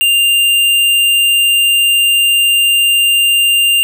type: tone with hard clipping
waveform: sine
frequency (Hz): 2794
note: F7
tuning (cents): 0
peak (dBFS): -9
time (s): 0.01-3.83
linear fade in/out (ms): 0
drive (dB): 15
effects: none